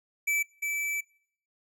square tone pair in turn, 2313 / 2313 Hz, D7 / D7, -27 / -27 cents, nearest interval unison, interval 0 cents, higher neither, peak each -25 / -29 dBFS, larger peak first, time 0.27-0.43 / 0.62-1.01 s, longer second, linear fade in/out 10 ms, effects noise-tail reverb RT60 0.6 s tail -24 dB re dry

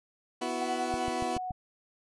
20% pulse chord, B suspended fourth, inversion none, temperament equal, 246.9 / 329.6 / 370 Hz, B3 / E4 / F#4, 0 / 0 / 0 cents, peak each -31 dBFS, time 0.41-1.38 s, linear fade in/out 10 ms
sine tone with pitch glide, 750 to 737.1 Hz, F#5 to F#5, +23 to -7 cents, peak -33 dBFS, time 0.61-1.52 s, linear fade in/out 10 ms, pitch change -30 cents, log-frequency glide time 0.97-1.33 s
click train, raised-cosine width 5 ms, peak -27 dBFS, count 5, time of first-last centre 0.94-1.508 s, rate 7.04 Hz
effects resampled to 24000 Hz

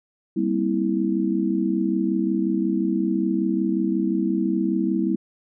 sine chord, C dominant seventh, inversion second, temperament just, 196.22 / 235.5 / 261.6 / 327 Hz, G3 / Bb3 / C4 / E4, +2 / +18 / 0 / -14 cents, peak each -24 / -27 / -28 / -23 dBFS, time 0.36-5.16 s, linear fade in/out 10 ms, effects none

